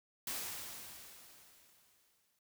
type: noise with exponential decay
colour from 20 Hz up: white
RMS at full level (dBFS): -39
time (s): 0.27-2.39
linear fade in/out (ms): 2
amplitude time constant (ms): 460
effects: noise-tail reverb RT60 0.2 s tail -24 dB re dry